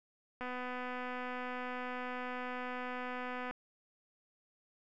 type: click train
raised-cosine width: 0.5 ms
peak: -27 dBFS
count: 776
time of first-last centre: 0.41-3.51 s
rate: 250 Hz
effects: none